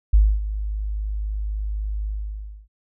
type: tone with ADSR envelope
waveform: sine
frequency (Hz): 51.91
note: G#1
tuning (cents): 0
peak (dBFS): -9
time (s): 0.13-2.68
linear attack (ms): 9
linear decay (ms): 260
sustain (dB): -14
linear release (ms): 610
effects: none